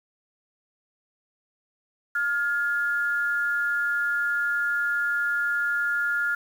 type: tone pair together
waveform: sine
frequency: 1412 / 1695.2 Hz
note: F6 / G#6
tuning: +19 / +35 cents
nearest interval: minor third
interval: 316 cents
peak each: -23 / -30 dBFS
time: 2.15-6.35 s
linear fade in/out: 5 ms
effects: 8-bit